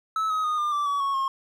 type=tone with pitch steps; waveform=triangle; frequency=1302 / 1267.1 / 1233.2 / 1200.2 / 1168 / 1136.7 / 1106.3 / 1076.7 Hz; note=E6 / D#6 / D#6 / D6 / D6 / C#6 / C#6 / C6; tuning=-22 / +31 / -16 / +37 / -10 / +43 / -4 / +49 cents; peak=-21 dBFS; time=0.16-1.28 s; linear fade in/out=2 ms; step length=140 ms; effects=none